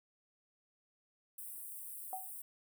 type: high-pass noise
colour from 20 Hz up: white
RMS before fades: -47 dBFS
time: 1.38-2.42 s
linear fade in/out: 5 ms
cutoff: 8300 Hz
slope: 96 dB/octave
type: tone with exponential decay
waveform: sine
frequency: 755 Hz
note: F#5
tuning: 35 cents sharp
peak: -35 dBFS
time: 2.13-2.33 s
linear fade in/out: 1 ms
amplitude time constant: 42 ms
effects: none